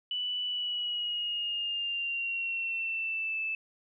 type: tone with pitch glide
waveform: sine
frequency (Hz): 2969 to 2630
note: F#7 to E7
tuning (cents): +5 to -5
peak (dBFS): -30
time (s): 0.11-3.55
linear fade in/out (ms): 2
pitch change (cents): -210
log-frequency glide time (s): 0.45-3.39
effects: none